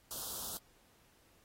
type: band-stop noise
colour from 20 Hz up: white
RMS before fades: -42 dBFS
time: 0.11-0.57 s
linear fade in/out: 0 ms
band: 1400 to 3200 Hz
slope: 48 dB/octave
effects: pink hiss -68 dBFS RMS until 1.44 s + AAC 48 kbps